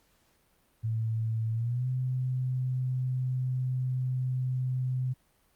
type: tone with pitch glide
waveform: sine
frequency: 112.1 to 128.03 Hz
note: A2 to C3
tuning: +33 to -37 cents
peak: -27 dBFS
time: 0.83-5.14 s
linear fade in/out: 20 ms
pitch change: +230 cents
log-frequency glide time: 1.53-1.87 s
effects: pink hiss -68 dBFS RMS until 5.55 s + Opus 48 kbps